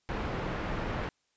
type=low-pass noise; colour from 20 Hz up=pink; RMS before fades=-34 dBFS; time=0.09-1.09 s; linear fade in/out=0 ms; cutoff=1900 Hz; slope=12 dB/octave; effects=white hiss -75 dBFS RMS until 1.36 s + resampled to 16000 Hz